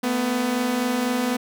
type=tone pair together; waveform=sawtooth; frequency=225.5 / 249.5 Hz; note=A3 / B3; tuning=+43 / +18 cents; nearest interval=major second; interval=175 cents; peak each=-24 / -18 dBFS; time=0.03-1.37 s; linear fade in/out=10 ms; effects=none